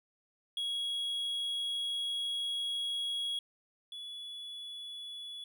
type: tone pair in turn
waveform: triangle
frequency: 3322 / 3411 Hz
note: G#7 / G#7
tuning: 0 / +46 cents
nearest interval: unison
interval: 46 cents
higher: second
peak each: -31 / -40 dBFS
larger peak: first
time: 0.57-3.39 / 3.92-5.44 s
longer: first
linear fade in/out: 2 ms
effects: none